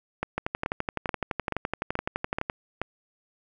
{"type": "two click trains", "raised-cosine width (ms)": 0.5, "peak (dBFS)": [-12, -12], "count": [26, 7], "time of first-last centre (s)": [[0.38, 2.499], [0.23, 2.816]], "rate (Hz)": [11.8, 2.32], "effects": []}